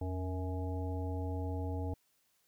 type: harmonic tone with a mistuned harmonic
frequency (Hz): 92.8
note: F#2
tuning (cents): +6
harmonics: 1 / 3 / 5 / 7 / 9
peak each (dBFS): -35 / -42 / -45 / -48 / -48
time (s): 0.01-1.94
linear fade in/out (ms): 5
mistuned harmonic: 1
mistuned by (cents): -140
effects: white hiss -74 dBFS RMS until 2.47 s